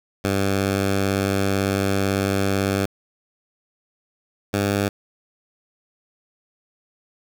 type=tone pair in turn; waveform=10% pulse; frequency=98 / 100.52 Hz; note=G2 / G2; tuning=0 / +44 cents; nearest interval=unison; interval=44 cents; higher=second; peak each=-11 dBFS; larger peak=neither; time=0.24-2.86 / 4.53-4.89 s; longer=first; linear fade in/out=10 ms; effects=7-bit